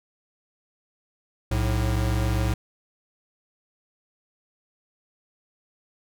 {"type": "tone pair together", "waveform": "square", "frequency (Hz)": [60.89, 108.5], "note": ["B1", "A2"], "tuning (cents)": [-24, -24], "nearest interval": "minor seventh", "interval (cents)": 1000, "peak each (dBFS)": -25, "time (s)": [1.51, 2.54], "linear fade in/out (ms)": 5, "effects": []}